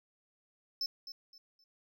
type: tone with echo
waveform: triangle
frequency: 5274 Hz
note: E8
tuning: in tune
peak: -31 dBFS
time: 0.81-0.86 s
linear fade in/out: 2 ms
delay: 260 ms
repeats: 3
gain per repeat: -11 dB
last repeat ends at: 1.64 s
effects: none